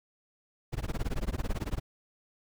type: noise with tremolo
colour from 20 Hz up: brown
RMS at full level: -28 dBFS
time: 0.72-1.8 s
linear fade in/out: 20 ms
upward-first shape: sine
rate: 18 Hz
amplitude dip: 100%
effects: none